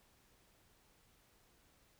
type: silence
effects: pink hiss -70 dBFS RMS until 1.99 s